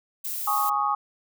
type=noise; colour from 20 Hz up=violet; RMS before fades=-31 dBFS; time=0.24-0.7 s; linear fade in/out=10 ms
type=chord; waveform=sine; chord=Ab suspended fourth; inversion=none; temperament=equal; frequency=830.6 / 1108.7 / 1244.5 Hz; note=Ab5 / Db6 / Eb6; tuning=0 / 0 / 0 cents; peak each=-26 dBFS; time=0.47-0.95 s; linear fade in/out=5 ms
effects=none